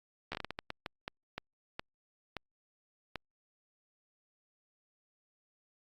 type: slowing click train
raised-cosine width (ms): 0.3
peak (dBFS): -21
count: 15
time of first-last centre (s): 0.32-3.157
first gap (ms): 12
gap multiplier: 1.38
effects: Opus 48 kbps